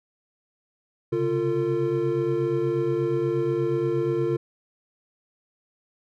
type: tone cluster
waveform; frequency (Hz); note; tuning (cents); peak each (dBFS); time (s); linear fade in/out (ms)
triangle; 130.6 / 139 / 347.7 / 451.4; C3 / C#3 / F4 / A4; -3 / +5 / -8 / +44; -31 / -29 / -22 / -25; 1.12-4.37; 10
effects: none